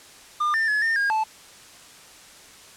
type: tone with pitch steps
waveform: triangle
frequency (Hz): 1205 / 1795 / 1704 / 1814 / 1625 / 874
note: D6 / A6 / G#6 / A#6 / G#6 / A5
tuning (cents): +44 / +34 / +44 / -48 / -38 / -12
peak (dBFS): -18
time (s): 0.4-1.24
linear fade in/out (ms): 10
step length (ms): 140
effects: white hiss -47 dBFS RMS until 2.76 s + low-pass 9000 Hz 12 dB/octave